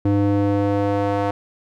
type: tone with band-pass filter sweep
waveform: square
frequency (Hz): 100.9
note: G#2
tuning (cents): -49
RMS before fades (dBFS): -19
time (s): 0.05-1.31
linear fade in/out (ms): 5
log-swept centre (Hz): 280 to 700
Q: 1.3
effects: none